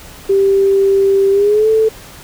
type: tone with pitch glide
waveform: sine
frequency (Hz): 392 to 440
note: G4 to A4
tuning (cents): 0 to 0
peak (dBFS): -8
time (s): 0.29-1.89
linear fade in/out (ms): 10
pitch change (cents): +200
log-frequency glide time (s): 1.31-1.69
effects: pink hiss -36 dBFS RMS until 2.23 s